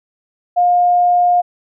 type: tone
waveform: sine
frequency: 710 Hz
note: F5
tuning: 28 cents sharp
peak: -9 dBFS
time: 0.56-1.42 s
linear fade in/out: 20 ms
effects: none

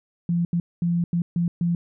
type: tone bursts at uneven times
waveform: sine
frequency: 171.8 Hz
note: F3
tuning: 28 cents flat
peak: -19 dBFS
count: 6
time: 0.29-0.45 / 0.53-0.6 / 0.82-1.04 / 1.13-1.22 / 1.36-1.48 / 1.61-1.75 s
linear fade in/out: 2 ms
effects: none

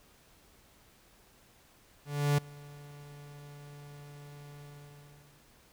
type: tone with ADSR envelope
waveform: 45% pulse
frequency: 144.8 Hz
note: D3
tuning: 24 cents flat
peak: -23 dBFS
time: 2.05-5.49 s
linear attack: 330 ms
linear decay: 6 ms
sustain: -24 dB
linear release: 860 ms
effects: pink hiss -62 dBFS RMS until 5.72 s

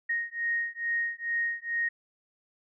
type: beating tone pair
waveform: sine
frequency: 1864.7 / 1867 Hz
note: A#6 / A#6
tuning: 0 / +2 cents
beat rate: 2.3 Hz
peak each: -31 dBFS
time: 0.09-1.89 s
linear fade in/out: 10 ms
effects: none

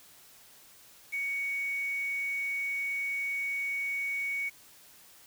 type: tone with quantisation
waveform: sine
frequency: 2235 Hz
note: C#7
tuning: 14 cents sharp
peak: -30 dBFS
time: 1.12-4.5 s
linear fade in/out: 20 ms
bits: 8
effects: white hiss -56 dBFS RMS until 5.26 s

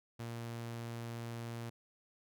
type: tone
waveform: sawtooth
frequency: 116.8 Hz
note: A#2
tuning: 4 cents sharp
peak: -37 dBFS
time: 0.19-1.7 s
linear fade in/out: 10 ms
effects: none

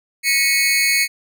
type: tone with amplitude modulation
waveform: sawtooth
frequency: 2206 Hz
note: C#7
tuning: 9 cents flat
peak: -7 dBFS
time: 0.23-1.08 s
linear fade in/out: 50 ms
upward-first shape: sine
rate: 283 Hz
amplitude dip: 85%
effects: none

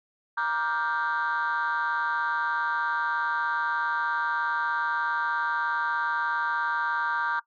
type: chord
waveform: sine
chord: G minor seventh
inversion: first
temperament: just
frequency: 940.8 / 1176 / 1411.2 / 1568 Hz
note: Bb5 / D6 / F6 / G6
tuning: +16 / +2 / +18 / 0 cents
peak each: -28 / -29 / -31 / -28 dBFS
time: 0.37-7.4 s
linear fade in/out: 10 ms
effects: noise-tail reverb RT60 0.1 s tail -20 dB re dry + tanh soft clip ceiling -19 dBFS

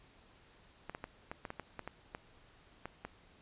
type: clicks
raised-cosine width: 0.5 ms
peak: -26 dBFS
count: 12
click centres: 0.896 / 0.949 / 1.041 / 1.315 / 1.452 / 1.504 / 1.597 / 1.793 / 1.876 / 2.149 / 2.856 / 3.05 s
effects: pink hiss -63 dBFS RMS until 3.41 s + resampled to 8000 Hz

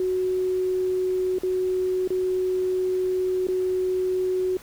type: tone with dropouts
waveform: sine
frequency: 370 Hz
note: F#4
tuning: in tune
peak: -21 dBFS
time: 0-4.57 s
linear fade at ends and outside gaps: 2 ms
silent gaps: 1.385-1.433 / 2.076-2.104 / 3.47-3.485 s
effects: added 60 Hz sine -56 dBFS peak until 4.62 s + pink hiss -47 dBFS RMS until 4.62 s

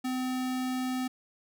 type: tone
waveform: square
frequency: 255.8 Hz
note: C4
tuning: 39 cents flat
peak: -30 dBFS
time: 0.04-1.08 s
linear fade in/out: 10 ms
effects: none

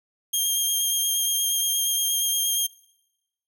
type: tone with vibrato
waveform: 10% pulse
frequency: 3211 Hz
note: G7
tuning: 41 cents sharp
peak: -14 dBFS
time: 0.33-2.67 s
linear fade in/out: 10 ms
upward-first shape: sine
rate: 8.5 Hz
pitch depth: 16 cents each way
effects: noise-tail reverb RT60 1.0 s tail -25 dB re dry

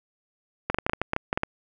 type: clicks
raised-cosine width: 0.5 ms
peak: -9 dBFS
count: 12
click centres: 0.7 / 0.745 / 0.786 / 0.865 / 0.896 / 0.934 / 1.016 / 1.134 / 1.164 / 1.329 / 1.375 / 1.434 s
effects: none

